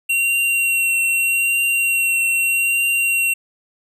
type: tone with vibrato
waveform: square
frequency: 2743 Hz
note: F7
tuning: 32 cents flat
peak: -16 dBFS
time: 0.09-3.34 s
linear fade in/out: 10 ms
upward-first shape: triangle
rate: 0.81 Hz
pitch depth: 17 cents each way
effects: none